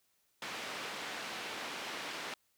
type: band-pass noise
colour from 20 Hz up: white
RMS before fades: -42 dBFS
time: 0.42-2.34 s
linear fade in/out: 2 ms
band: 220 to 3100 Hz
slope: 12 dB/octave
effects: white hiss -75 dBFS RMS until 2.57 s